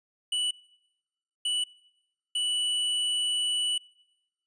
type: tone bursts at uneven times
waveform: square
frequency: 2960 Hz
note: F#7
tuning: in tune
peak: -26 dBFS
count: 3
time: 0.32-0.51 / 1.45-1.64 / 2.35-3.78 s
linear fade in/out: 5 ms
effects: noise-tail reverb RT60 1.0 s tail -24 dB re dry + resampled to 22050 Hz